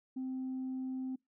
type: tone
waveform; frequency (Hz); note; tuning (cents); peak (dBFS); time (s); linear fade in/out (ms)
sine; 260; C4; -11; -34; 0.16-1.16; 10
effects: noise-tail reverb RT60 0.2 s tail -26 dB re dry + tanh soft clip ceiling -33 dBFS